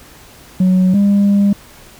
sine tone pair in turn, 185 / 201.2 Hz, F#3 / G3, 0 / +45 cents, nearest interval minor second, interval 145 cents, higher second, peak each -6 dBFS, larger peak neither, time 0.6-0.94 / 0.94-1.53 s, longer second, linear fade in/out 5 ms, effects tanh soft clip ceiling -7 dBFS + pink hiss -41 dBFS RMS until 1.99 s

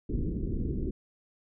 pink low-pass noise, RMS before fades -31 dBFS, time 0.09-0.91 s, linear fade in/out 5 ms, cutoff 400 Hz, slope 48 dB/octave, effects none

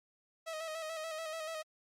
sawtooth tone with vibrato, 638 Hz, D#5, 43 cents sharp, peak -35 dBFS, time 0.46-1.63 s, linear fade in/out 20 ms, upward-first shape square, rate 6.9 Hz, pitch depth 38 cents each way, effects low-pass 11000 Hz 12 dB/octave + Opus 48 kbps

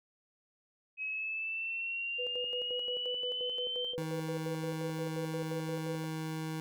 sine linear sweep, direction up, 2545 to 3136 Hz, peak -34 dBFS, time 0.97-3.96 s, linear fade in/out 50 ms
sine tone with tremolo, 493.9 Hz, B4, in tune, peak -36 dBFS, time 2.18-6.06 s, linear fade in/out 20 ms, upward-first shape square, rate 5.7 Hz, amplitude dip 75%
25% pulse tone, 158.6 Hz, D#3, 33 cents sharp, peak -32 dBFS, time 3.98-6.6 s, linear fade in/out 0 ms
effects none

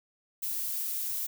violet noise, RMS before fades -33 dBFS, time 0.42-1.27 s, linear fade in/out 10 ms, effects none

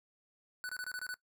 square tone bursts, 1490 Hz, F#6, 12 cents sharp, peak -38 dBFS, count 7, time 0.64-1.141 s, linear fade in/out 0 ms, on 51 ms, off 24 ms, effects noise-tail reverb RT60 0.1 s tail -19 dB re dry

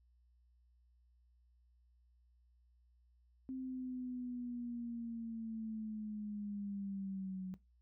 sine linear sweep, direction down, 262.1 to 185 Hz, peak -40 dBFS, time 3.49-7.54 s, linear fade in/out 0 ms, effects noise-tail reverb RT60 0.2 s tail -18 dB re dry + added 60 Hz sine -67 dBFS peak until 7.81 s

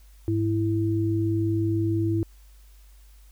sine tone pair together, 103.84 / 330 Hz, G#2 / E4, 0 / +2 cents, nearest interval octave + minor sixth, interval 2002 cents, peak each -24 dBFS, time 0.28-2.23 s, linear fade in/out 0 ms, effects added 50 Hz sine -48 dBFS peak until 3.31 s + white hiss -61 dBFS RMS until 3.31 s

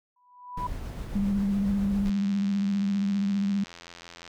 sine tone with exponential growth, 987.8 Hz, B5, in tune, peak -26 dBFS, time 0.16-0.67 s, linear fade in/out 5 ms, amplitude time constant 110 ms
brown noise with tremolo, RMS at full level -34 dBFS, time 0.57-2.1 s, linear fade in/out 5 ms, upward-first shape sine, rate 7.4 Hz, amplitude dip 25%
sine tone with vibrato, 199.3 Hz, G3, 29 cents sharp, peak -23 dBFS, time 1.15-3.64 s, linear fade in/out 5 ms, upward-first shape sine, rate 15 Hz, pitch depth 33 cents each way
click train, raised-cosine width 0.2 ms, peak -26 dBFS, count 191, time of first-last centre 2.06-4.277 s, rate 85.7 Hz
effects none

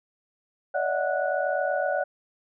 sine tone cluster, 575 / 623 / 656 / 737 / 1471 Hz, D5 / D#5 / E5 / F#5 / F#6, -37 / +2 / -9 / -7 / -11 cents, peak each -27 / -31 / -34 / -29 / -31 dBFS, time 0.74-2.04 s, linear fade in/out 10 ms, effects none

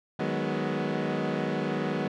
20% pulse chord, G# minor seventh, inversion second, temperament equal with one note detuned, 155.56 / 186.82 / 207.7 / 246.9 Hz, D#3 / F#3 / G#3 / B3, 0 / +17 / 0 / 0 cents, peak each -28 dBFS, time 0.19-2.08 s, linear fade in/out 5 ms, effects low-pass 3000 Hz 12 dB/octave

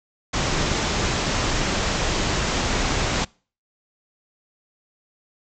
pink low-pass noise, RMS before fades -23 dBFS, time 0.33-3.25 s, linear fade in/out 10 ms, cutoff 7500 Hz, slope 96 dB/octave, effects noise-tail reverb RT60 0.4 s tail -26 dB re dry

